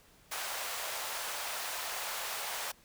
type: high-pass noise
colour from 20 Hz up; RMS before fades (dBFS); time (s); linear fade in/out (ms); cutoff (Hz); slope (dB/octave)
pink; -38; 0.31-2.72; 10; 610; 24
effects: pink hiss -62 dBFS RMS until 2.84 s